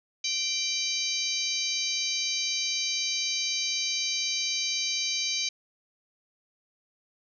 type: harmonic tone with a mistuned harmonic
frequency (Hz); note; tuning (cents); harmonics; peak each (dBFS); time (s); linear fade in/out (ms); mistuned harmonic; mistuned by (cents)
784; G5; 0; 3 / 4 / 5 / 6 / 7 / 8; -34 / -37 / -32 / -33 / -37 / -33; 0.24-5.49; 5; 4; -37
effects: none